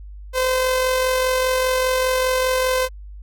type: tone with amplitude modulation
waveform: sawtooth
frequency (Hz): 514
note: C5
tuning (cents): -31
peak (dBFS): -12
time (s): 0.33-2.89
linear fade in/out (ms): 50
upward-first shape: sine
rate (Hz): 45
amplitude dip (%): 30
effects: added 50 Hz sine -34 dBFS peak until 3.22 s